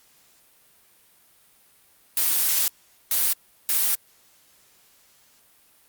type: noise bursts at uneven times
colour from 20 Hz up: blue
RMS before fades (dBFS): -21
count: 3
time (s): 2.17-2.68 / 3.11-3.33 / 3.69-3.95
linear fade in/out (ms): 2
effects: white hiss -58 dBFS RMS until 5.88 s + Opus 48 kbps